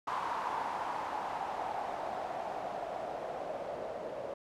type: noise with low-pass filter sweep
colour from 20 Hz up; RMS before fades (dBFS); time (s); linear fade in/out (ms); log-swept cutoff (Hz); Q
blue; -38; 0.07-4.34; 5; 1000 to 560; 4.2
effects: none